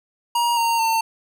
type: tone with pitch steps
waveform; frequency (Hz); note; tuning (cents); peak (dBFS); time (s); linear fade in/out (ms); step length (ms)
square; 947 / 924.3 / 902.1; A#5 / A#5 / A5; +27 / -15 / +43; -18; 0.35-1.01; 5; 220
effects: none